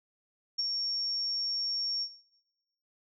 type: tone with ADSR envelope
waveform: sine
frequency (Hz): 5510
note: F8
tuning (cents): -24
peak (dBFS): -26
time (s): 0.58-2.09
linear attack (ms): 14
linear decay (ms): 25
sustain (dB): -4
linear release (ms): 69
effects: noise-tail reverb RT60 1.0 s tail -17 dB re dry